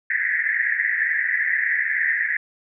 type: band-pass noise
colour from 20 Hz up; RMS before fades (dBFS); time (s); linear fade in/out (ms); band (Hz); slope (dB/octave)
white; -22; 0.1-2.37; 5; 1700 to 2000; 96
effects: none